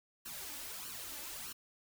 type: noise with flanger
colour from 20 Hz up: white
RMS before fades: -45 dBFS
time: 0.25-1.53 s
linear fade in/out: 10 ms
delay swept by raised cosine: 0.69 to 3.49 ms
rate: 1.6 Hz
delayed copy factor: +0.75
effects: none